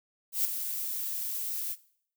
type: noise with ADSR envelope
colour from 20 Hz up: violet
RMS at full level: -25 dBFS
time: 0.32-1.76 s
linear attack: 130 ms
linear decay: 3 ms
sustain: -9 dB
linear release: 43 ms
effects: noise-tail reverb RT60 0.6 s tail -19 dB re dry